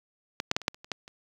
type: clicks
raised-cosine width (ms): 0.2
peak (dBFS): -12 / -6 / -8 / -25 / -6 / -30 / -28 / -13 / -28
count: 9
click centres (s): 0.401 / 0.514 / 0.565 / 0.617 / 0.681 / 0.745 / 0.845 / 0.917 / 1.079
effects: high-pass 100 Hz 12 dB/octave + 8-bit